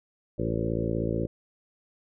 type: harmonic tone with a mistuned harmonic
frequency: 56.2 Hz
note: A1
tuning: 37 cents sharp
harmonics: 1 / 2 / 3 / 4 / 5 / 6 / 7 / 8 / 9 / 10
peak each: -36 / -32 / -33 / -35 / -37 / -33 / -35 / -37 / -36 / -38 dBFS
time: 0.38-1.27 s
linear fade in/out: 10 ms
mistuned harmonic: 9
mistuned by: -19 cents
effects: none